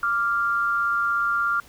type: tone pair together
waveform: sine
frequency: 1174.7 / 1391.4 Hz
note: D6 / F6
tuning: 0 / -7 cents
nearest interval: minor third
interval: 293 cents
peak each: -26 / -21 dBFS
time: 0.03-1.6 s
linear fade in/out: 2 ms
effects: pink hiss -50 dBFS RMS until 1.68 s